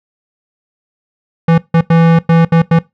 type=tone bursts at uneven times; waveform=square; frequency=165.8 Hz; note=E3; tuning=10 cents sharp; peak=-6 dBFS; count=6; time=1.48-1.58 / 1.74-1.81 / 1.9-2.19 / 2.29-2.45 / 2.52-2.62 / 2.71-2.79 s; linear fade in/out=5 ms; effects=noise-tail reverb RT60 0.2 s tail -20 dB re dry + low-pass 2000 Hz 12 dB/octave